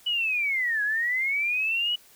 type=linear two-way sweep; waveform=sine; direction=down then up; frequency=2972 to 1647 to 2959 Hz; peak=-23 dBFS; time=0.06-1.96 s; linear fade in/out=10 ms; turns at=0.83 s; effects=white hiss -55 dBFS RMS until 2.15 s